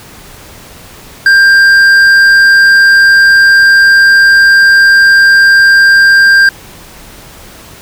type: tone with hard clipping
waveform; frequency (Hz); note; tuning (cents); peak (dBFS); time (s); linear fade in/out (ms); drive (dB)
sine; 1590; G6; +24; -3; 1.26-6.49; 2; 6
effects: pink hiss -33 dBFS RMS until 7.81 s